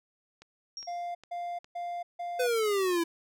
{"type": "click train", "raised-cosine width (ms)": 0.2, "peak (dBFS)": -33, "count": 4, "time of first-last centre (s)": [0.42, 1.644], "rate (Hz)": 2.45}
{"type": "tone with exponential decay", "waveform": "sine", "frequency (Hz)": 5588, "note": "F8", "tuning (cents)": 0, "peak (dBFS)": -35, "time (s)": [0.77, 1.1], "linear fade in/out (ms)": 1, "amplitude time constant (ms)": 71}
{"type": "tone bursts", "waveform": "triangle", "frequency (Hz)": 698.5, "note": "F5", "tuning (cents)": 0, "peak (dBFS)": -31, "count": 4, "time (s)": [0.87, 2.47], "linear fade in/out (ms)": 10, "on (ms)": 280, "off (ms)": 160}
{"type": "exponential sweep", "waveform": "square", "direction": "down", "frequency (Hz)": [510, 330], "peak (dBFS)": -26, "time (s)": [2.39, 3.04], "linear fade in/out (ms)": 10}
{"effects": []}